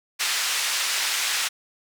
pink band-pass noise, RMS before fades -25 dBFS, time 0.19-1.49 s, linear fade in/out 20 ms, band 1800 to 8900 Hz, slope 12 dB/octave, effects none

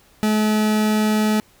40% pulse tone, 214.3 Hz, A3, 45 cents flat, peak -15 dBFS, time 0.23-1.4 s, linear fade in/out 0 ms, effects pink hiss -54 dBFS RMS until 1.6 s

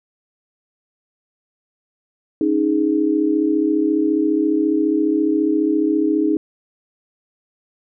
sine chord, C# suspended second, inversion none, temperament just, 277.2 / 311.8 / 415.8 Hz, C#4 / D#4 / G#4, 0 / +4 / +2 cents, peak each -22 / -16 / -22 dBFS, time 2.41-6.37 s, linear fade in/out 2 ms, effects none

